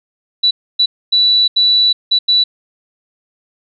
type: tone bursts at uneven times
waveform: sine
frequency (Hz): 3951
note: B7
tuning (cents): 0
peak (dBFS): -8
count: 6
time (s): 0.43-0.51 / 0.79-0.86 / 1.12-1.48 / 1.56-1.93 / 2.11-2.19 / 2.28-2.44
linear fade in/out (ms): 10
effects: none